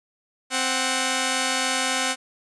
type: tone pair together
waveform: 5% pulse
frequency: 261.6 / 741 Hz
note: C4 / F#5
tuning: 0 / +2 cents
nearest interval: octave + tritone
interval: 1802 cents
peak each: -13 dBFS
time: 0.5-2.16 s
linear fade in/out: 50 ms
effects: resampled to 24000 Hz